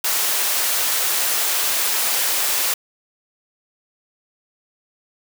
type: high-pass noise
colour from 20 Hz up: white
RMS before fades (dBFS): -20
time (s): 0.04-2.74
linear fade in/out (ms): 5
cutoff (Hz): 470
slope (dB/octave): 12
effects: none